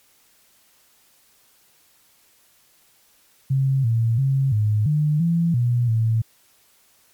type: tone with pitch steps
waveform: sine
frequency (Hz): 134.7 / 114.6 / 135.4 / 106.1 / 150.5 / 168.5 / 121 / 112.5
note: C#3 / A#2 / C#3 / G#2 / D3 / E3 / B2 / A2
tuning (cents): -49 / -29 / -40 / +38 / +43 / +38 / -35 / +39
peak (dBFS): -16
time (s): 3.5-6.22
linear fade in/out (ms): 10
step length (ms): 340
effects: white hiss -58 dBFS RMS until 7.13 s + MP3 96 kbps